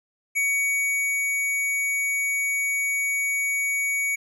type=tone with ADSR envelope; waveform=square; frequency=2250 Hz; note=C#7; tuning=25 cents sharp; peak=-21 dBFS; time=0.35-4.16 s; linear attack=22 ms; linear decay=840 ms; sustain=-2 dB; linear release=14 ms; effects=none